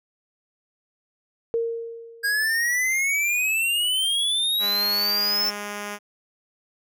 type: tone with exponential decay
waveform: sine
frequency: 461.3 Hz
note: A#4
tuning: 18 cents flat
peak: -19 dBFS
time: 1.54-2.6 s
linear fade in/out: 0 ms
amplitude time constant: 230 ms
type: exponential sweep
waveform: square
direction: up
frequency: 1621 to 5380 Hz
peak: -21 dBFS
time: 2.23-5.51 s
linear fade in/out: 20 ms
type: tone with pitch glide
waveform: 5% pulse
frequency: 204.5 to 205.9 Hz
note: G#3 to G#3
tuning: -26 to -15 cents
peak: -19 dBFS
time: 4.59-5.99 s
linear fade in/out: 50 ms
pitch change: +11 cents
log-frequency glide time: 4.96-5.03 s
effects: none